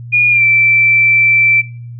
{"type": "tone with pitch glide", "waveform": "sine", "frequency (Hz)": [2436, 2335], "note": ["D#7", "D7"], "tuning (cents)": [-37, -11], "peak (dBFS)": -7, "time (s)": [0.12, 1.62], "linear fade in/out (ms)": 20, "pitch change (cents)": -74, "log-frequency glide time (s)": [0.3, 0.43], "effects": ["noise-tail reverb RT60 0.5 s tail -23 dB re dry", "added 119 Hz sine -26 dBFS peak until 1.99 s"]}